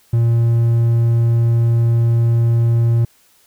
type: tone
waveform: triangle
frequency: 116.54 Hz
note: A#2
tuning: in tune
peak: -9 dBFS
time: 0.13-3.05 s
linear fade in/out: 5 ms
effects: white hiss -54 dBFS RMS until 3.46 s